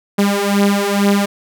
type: beating tone pair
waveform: sawtooth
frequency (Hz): 200 / 202.2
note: G3 / G#3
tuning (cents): +35 / -46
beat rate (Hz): 2.2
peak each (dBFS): -12 / -11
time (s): 0.18-1.26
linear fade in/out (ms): 10
effects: none